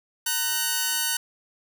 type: tone pair together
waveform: 5% pulse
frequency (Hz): 927 / 1500.2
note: A#5 / F#6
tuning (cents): -10 / +23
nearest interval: minor sixth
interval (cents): 833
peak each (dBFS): -17 / -13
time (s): 0.26-1.17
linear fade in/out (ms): 5
effects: none